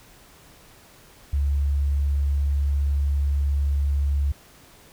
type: tone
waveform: sine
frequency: 70.7 Hz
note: C#2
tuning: 35 cents sharp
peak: -19 dBFS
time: 1.33-4.32 s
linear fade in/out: 5 ms
effects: pink hiss -51 dBFS RMS until 4.92 s